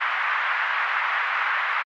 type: band-pass noise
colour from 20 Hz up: pink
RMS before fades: -24 dBFS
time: 0-1.83 s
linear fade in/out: 20 ms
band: 1100 to 2100 Hz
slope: 24 dB/octave
effects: MP3 48 kbps